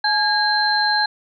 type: tone cluster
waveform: sine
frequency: 848 / 1636 / 4133 Hz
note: G#5 / G#6 / C8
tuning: +36 / -26 / -22 cents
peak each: -20 dBFS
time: 0.04-1.06 s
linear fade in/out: 5 ms
effects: none